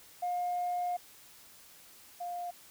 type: tone pair in turn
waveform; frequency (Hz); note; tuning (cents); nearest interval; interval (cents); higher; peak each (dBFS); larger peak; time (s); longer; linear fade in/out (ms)
sine; 712 / 704.2; F5 / F5; +33 / +14; unison; 19; first; -29 / -35; first; 0.22-0.97 / 2.2-2.51; first; 10
effects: tanh soft clip ceiling -27 dBFS + white hiss -56 dBFS RMS until 2.7 s